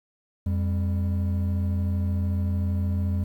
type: tone pair together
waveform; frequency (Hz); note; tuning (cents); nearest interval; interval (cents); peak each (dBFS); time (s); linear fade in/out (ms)
triangle; 87.31 / 199.26; F2 / G3; 0 / +29; octave + major second; 1429; -21 / -28; 0.46-3.24; 5
effects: 9-bit